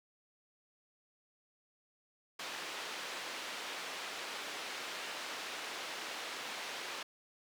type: band-pass noise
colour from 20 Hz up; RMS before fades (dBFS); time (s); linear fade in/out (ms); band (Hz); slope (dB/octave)
white; -43; 2.39-7.03; 5; 340 to 3600; 12
effects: none